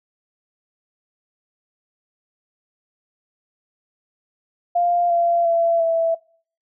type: tone with pitch steps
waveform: sine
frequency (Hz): 698.5 / 685.7 / 673.1 / 660.8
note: F5 / F5 / E5 / E5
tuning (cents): 0 / -32 / +36 / +4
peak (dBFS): -15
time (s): 4.75-6.15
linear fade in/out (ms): 10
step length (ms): 350
effects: noise-tail reverb RT60 0.5 s tail -24 dB re dry